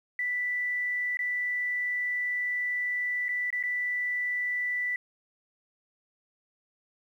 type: tone with dropouts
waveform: sine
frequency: 1975.5 Hz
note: B6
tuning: in tune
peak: -27 dBFS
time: 0.19-4.96 s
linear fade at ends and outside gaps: 2 ms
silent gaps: 1.171-1.191 / 3.284-3.29 / 3.504-3.527 / 3.628-3.636 s
effects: 10-bit